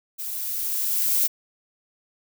violet noise with level ramp, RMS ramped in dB -32 to -20 dBFS, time 0.18-1.28 s, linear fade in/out 20 ms, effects none

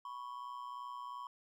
triangle ring-modulated tone, 1046.5 Hz, C6, in tune, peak -38 dBFS, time 0.05-1.27 s, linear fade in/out 2 ms, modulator 61.4 Hz, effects none

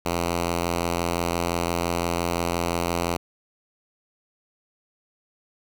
5% pulse tone, 85.8 Hz, F2, 30 cents flat, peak -12 dBFS, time 0.05-3.17 s, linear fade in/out 10 ms, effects none

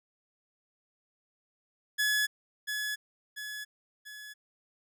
sawtooth tone with echo, 1700 Hz, G#6, 40 cents sharp, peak -22 dBFS, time 1.98-2.27 s, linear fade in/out 20 ms, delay 690 ms, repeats 3, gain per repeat -6 dB, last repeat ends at 4.34 s, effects none

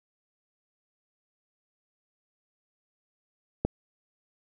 click, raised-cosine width 2 ms, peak -11 dBFS, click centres 3.65 s, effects none

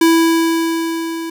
square tone with level ramp, 329.6 Hz, E4, in tune, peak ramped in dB -8 to -23 dBFS, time 0.01-1.3 s, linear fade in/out 5 ms, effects none

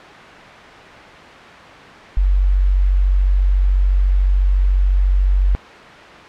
sine tone, 46.99 Hz, F#1, 28 cents sharp, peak -11 dBFS, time 2.17-5.55 s, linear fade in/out 0 ms, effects white hiss -36 dBFS RMS until 6.28 s + low-pass 2000 Hz 12 dB/octave

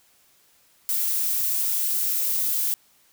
violet noise, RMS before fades -24 dBFS, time 0.89-2.74 s, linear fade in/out 0 ms, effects white hiss -60 dBFS RMS until 3.12 s

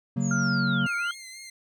triangle chord, F# major, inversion second, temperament equal with one note detuned, 138.59 / 185 / 230.3 Hz, C#3 / F#3 / A#3, 0 / 0 / -21 cents, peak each -26 dBFS, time 0.16-0.87 s, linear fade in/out 10 ms
sine linear two-way sweep, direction down then up, 7160 to 2171 to 3437 Hz, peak -34 dBFS, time 0.2-1.15 s, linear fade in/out 50 ms, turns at 0.96 s
sine tone, 1402 Hz, F6, 6 cents sharp, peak -26 dBFS, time 0.31-1.11 s, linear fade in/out 2 ms
15% pulse tone with vibrato, 2091 Hz, C7, 2 cents flat, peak -34 dBFS, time 0.86-1.5 s, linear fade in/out 5 ms, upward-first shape triangle, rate 4.1 Hz, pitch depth 46 cents each way
effects none

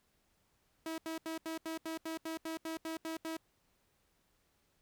sawtooth tone bursts, 323.1 Hz, E4, 35 cents flat, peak -34 dBFS, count 13, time 0.86-3.368 s, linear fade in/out 2 ms, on 120 ms, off 79 ms, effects pink hiss -75 dBFS RMS until 4.81 s

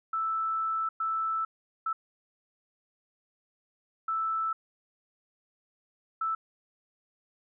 sine tone bursts at uneven times, 1318.5 Hz, E6, in tune, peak -27 dBFS, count 5, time 0.13-0.89 / 1-1.45 / 1.86-1.93 / 4.08-4.53 / 6.21-6.35 s, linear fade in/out 5 ms, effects none

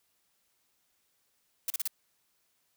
blue noise bursts, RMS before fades -31 dBFS, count 4, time 1.68-1.876 s, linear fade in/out 2 ms, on 22 ms, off 36 ms, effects white hiss -74 dBFS RMS until 2.76 s

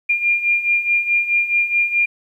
sine beating tone pair, 2400 / 2404.7 Hz, D7 / D7, +37 / +40 cents, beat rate 4.7 Hz, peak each -21 / -16 dBFS, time 0.09-2.06 s, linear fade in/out 10 ms, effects 9-bit

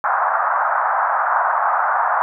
pink band-pass noise, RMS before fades -18 dBFS, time 0.04-2.22 s, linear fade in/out 0 ms, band 710 to 1500 Hz, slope 48 dB/octave, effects none

